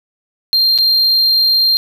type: tone with dropouts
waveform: triangle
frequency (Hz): 4186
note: C8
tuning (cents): 0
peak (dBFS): -8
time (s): 0.53-1.77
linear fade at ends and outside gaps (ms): 0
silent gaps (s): 0.778-0.786
effects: none